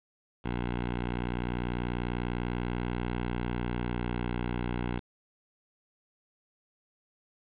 10% pulse tone, 60.2 Hz, B1, 44 cents flat, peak -22 dBFS, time 0.44-5 s, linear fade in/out 20 ms, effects resampled to 8000 Hz + 8-bit

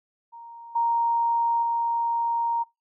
sine tone with level steps, 932.3 Hz, A#5, in tune, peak -40 / -20 / -22 dBFS, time 0.32-2.64 s, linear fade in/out 20 ms, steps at 0.75 / 1.62 s, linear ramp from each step 10 ms, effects noise-tail reverb RT60 0.2 s tail -22 dB re dry

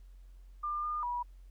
sine tone with pitch steps, 1198 / 1212 / 970 Hz, D6 / D#6 / B5, +34 / -46 / -31 cents, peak -32 dBFS, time 0.63-1.23 s, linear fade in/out 10 ms, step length 200 ms, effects added 45 Hz sine -50 dBFS peak until 1.5 s + pink hiss -74 dBFS RMS until 1.5 s

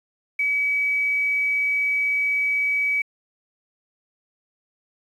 sine tone with quantisation, 2279 Hz, C#7, 47 cents sharp, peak -19 dBFS, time 0.39-3.02 s, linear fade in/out 5 ms, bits 8, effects resampled to 32000 Hz

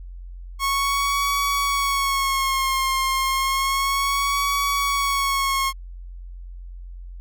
sawtooth tone with vibrato, 1096 Hz, C#6, 20 cents flat, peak -16 dBFS, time 0.59-5.73 s, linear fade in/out 50 ms, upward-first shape sine, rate 0.31 Hz, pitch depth 50 cents each way, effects added 44 Hz sine -34 dBFS peak until 7.2 s

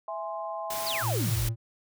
sine chord, E augmented, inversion none, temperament equal, 659.3 / 830.6 / 1046.5 Hz, E5 / G#5 / B#5, 0 / 0 / 0 cents, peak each -35 / -37 / -37 dBFS, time 0.08-1.03 s, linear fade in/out 2 ms
white noise, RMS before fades -35 dBFS, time 0.7-1.49 s, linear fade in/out 5 ms
sine exponential sweep, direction down, 5220 to 31.23 Hz, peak -30 dBFS, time 0.86-1.49 s, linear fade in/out 10 ms
triangle tone, 113.8 Hz, A#2, 41 cents flat, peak -25 dBFS, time 1.01-1.56 s, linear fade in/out 50 ms
effects none

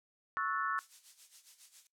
sine chord, F# minor seventh, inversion second, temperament equal with one note detuned, 1108.7 / 1318.5 / 1466.4 / 1760 Hz, C#6 / E6 / F#6 / A6, 0 / 0 / -16 / 0 cents, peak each -36 / -36 / -39 / -40 dBFS, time 0.37-0.79 s, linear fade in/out 0 ms
violet noise with tremolo, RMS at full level -45 dBFS, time 0.78-1.87 s, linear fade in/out 2 ms, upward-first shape sine, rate 7.3 Hz, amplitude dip 75%
effects noise-tail reverb RT60 0.2 s tail -23 dB re dry + low-pass 7000 Hz 12 dB/octave

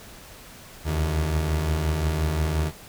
30% pulse beating tone pair, 72.5 / 78.2 Hz, D2 / D#2, -22 / +9 cents, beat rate 5.7 Hz, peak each -28 / -20 dBFS, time 0.84-2.72 s, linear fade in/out 50 ms, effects pink hiss -45 dBFS RMS until 2.88 s

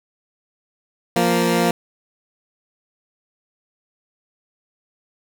15% pulse tone pair together, 174.61 / 233.3 Hz, F3 / A#3, 0 / +2 cents, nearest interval perfect fourth, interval 502 cents, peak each -12 dBFS, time 1.16-1.71 s, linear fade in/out 2 ms, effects none

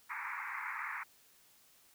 white band-pass noise, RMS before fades -41 dBFS, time 0.09-1.04 s, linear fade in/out 20 ms, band 860 to 2300 Hz, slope 96 dB/octave, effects white hiss -65 dBFS RMS until 1.94 s

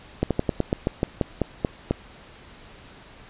slowing click train, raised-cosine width 2 ms, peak -7 dBFS, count 12, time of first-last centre 0.23-1.91 s, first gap 77 ms, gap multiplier 1.13, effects pink hiss -47 dBFS RMS until 3.29 s + resampled to 8000 Hz

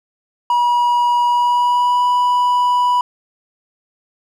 triangle tone with pitch glide, 965 to 983.6 Hz, B5 to B5, -40 to -7 cents, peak -10 dBFS, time 0.5-3.01 s, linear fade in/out 2 ms, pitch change +33 cents, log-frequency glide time 1.26-2.06 s, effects none

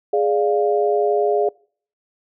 sine chord, D diminished, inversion second, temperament equal, 415.3 / 587.3 / 698.5 Hz, Ab4 / D5 / F5, 0 / 0 / 0 cents, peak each -17 / -22 / -21 dBFS, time 0.13-1.49 s, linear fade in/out 5 ms, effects noise-tail reverb RT60 0.5 s tail -26 dB re dry

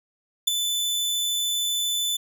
sawtooth tone with ADSR envelope, 3507 Hz, A7, 6 cents flat, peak -11 dBFS, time 0.47-2.17 s, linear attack 10 ms, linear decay 7 ms, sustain -9 dB, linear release 9 ms, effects none

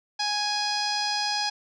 sawtooth tone with low-pass filter, 830.6 Hz, G#5, in tune, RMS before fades -27 dBFS, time 0.19-1.5 s, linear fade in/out 10 ms, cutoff 5000 Hz, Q 6.5, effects none

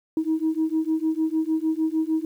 sine beating tone pair, 314.7 / 321.3 Hz, D#4 / E4, +20 / -44 cents, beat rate 6.6 Hz, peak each -23 dBFS, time 0.17-2.25 s, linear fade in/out 2 ms, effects tanh soft clip ceiling -15 dBFS + 9-bit

